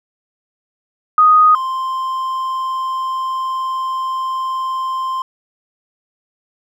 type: tone pair in turn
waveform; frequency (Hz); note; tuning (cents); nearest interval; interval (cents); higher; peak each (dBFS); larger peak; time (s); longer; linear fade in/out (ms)
sine / triangle; 1244.5 / 1046.5; D#6 / C6; 0 / 0; minor third; 300; first; -6 / -16; first; 1.18-1.55 / 1.55-5.22; second; 2
effects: none